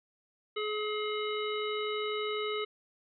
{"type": "harmonic tone", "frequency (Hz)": 424, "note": "G#4", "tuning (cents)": 36, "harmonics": [1, 3, 5, 7, 9], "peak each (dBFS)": [-33, -38, -40, -41, -43], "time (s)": [0.56, 2.65], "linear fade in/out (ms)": 10, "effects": []}